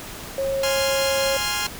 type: tone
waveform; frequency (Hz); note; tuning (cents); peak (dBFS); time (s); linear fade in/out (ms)
sine; 543; C#5; -36; -21; 0.38-1.37; 2
type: chord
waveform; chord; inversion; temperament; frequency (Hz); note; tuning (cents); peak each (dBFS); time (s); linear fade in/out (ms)
10% pulse; F minor; first; equal; 830.6 / 1046.5 / 1396.9; Ab5 / C6 / F6; 0 / 0 / 0; -19 / -19 / -19; 0.63-1.67; 5
effects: pink hiss -36 dBFS RMS until 1.79 s